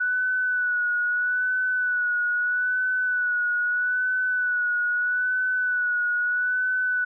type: tone with vibrato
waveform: sine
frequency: 1480 Hz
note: F#6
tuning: in tune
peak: -21 dBFS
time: 0-7.05 s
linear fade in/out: 10 ms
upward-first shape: sine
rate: 0.78 Hz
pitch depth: 33 cents each way
effects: none